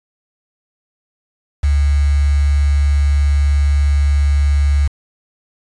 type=tone with quantisation; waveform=sine; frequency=71.6 Hz; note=D2; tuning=43 cents flat; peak=-10 dBFS; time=1.63-4.88 s; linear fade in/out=10 ms; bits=5; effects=resampled to 22050 Hz